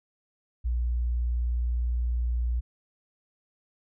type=tone; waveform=sine; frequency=59.8 Hz; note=A#1; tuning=45 cents sharp; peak=-24 dBFS; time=0.64-2.61 s; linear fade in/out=20 ms; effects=none

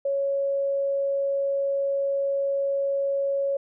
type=tone; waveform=sine; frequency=554.4 Hz; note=C#5; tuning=in tune; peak=-22 dBFS; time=0.05-3.57 s; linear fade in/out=5 ms; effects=none

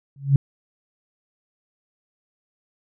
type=tone with exponential growth; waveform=sine; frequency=138.59 Hz; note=C#3; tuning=in tune; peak=-8 dBFS; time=0.16-0.36 s; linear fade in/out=2 ms; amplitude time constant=43 ms; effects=none

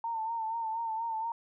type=tone with vibrato; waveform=sine; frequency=903 Hz; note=A5; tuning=45 cents sharp; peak=-31 dBFS; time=0.04-1.32 s; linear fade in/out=2 ms; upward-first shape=sine; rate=4.2 Hz; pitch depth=51 cents each way; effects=none

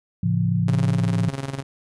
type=chord; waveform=sine; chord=A augmented; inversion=none; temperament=just; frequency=110 / 137.5 / 171.88 Hz; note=A2 / C#3 / E#3; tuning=0 / -14 / -27 cents; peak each=-22 / -25 / -21 dBFS; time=0.23-1.29 s; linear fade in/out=5 ms
type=tone with tremolo; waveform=sawtooth; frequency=136.2 Hz; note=C#3; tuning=30 cents flat; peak=-21 dBFS; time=0.68-1.63 s; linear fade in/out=2 ms; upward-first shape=square; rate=20 Hz; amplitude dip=70%
effects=resampled to 24000 Hz

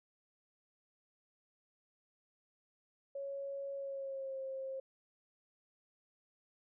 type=tone with pitch glide; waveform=sine; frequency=554.4 to 533 Hz; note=C#5 to C5; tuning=0 to +32 cents; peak=-39 dBFS; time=3.15-4.8 s; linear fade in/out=5 ms; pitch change=-68 cents; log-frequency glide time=3.75-4.39 s; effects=none

